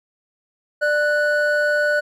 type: tone pair together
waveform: triangle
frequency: 593.5 / 1480 Hz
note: D5 / F#6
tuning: +18 / 0 cents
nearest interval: octave + major third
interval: 1582 cents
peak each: -17 dBFS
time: 0.81-2.01 s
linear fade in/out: 20 ms
effects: none